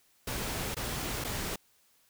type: noise with dropouts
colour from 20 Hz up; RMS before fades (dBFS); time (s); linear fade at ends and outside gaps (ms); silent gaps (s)
pink; -35; 0.27-1.56; 5; 0.746-0.766 / 1.241-1.245
effects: white hiss -67 dBFS RMS until 2.09 s